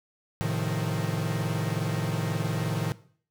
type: chord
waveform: 45% pulse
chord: F dominant seventh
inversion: first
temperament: equal with one note detuned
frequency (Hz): 110 / 133.56 / 155.56 / 174.61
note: A2 / C3 / Eb3 / F3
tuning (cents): 0 / +36 / 0 / 0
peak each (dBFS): -31 / -34 / -30 / -34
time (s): 0.41-2.92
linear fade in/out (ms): 0
effects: noise-tail reverb RT60 0.5 s tail -18 dB re dry